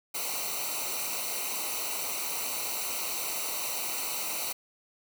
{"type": "noise with comb filter", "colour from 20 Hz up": "white", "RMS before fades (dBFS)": -33, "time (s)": [0.14, 4.53], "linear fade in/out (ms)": 10, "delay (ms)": 0.59, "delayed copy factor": -0.85, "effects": []}